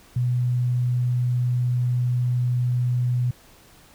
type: tone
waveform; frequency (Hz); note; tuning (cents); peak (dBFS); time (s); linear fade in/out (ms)
sine; 123.5; B2; 0; -19; 0.16-3.31; 5
effects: pink hiss -52 dBFS RMS until 3.94 s